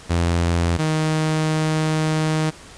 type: tone pair in turn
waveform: sawtooth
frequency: 85.4 / 156.44 Hz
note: F2 / D#3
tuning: -38 / +10 cents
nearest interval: minor seventh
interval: 1048 cents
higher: second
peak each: -13 / -14 dBFS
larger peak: first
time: 0.09-0.78 / 0.78-2.51 s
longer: second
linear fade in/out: 20 ms
effects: pink hiss -42 dBFS RMS until 2.77 s + resampled to 22050 Hz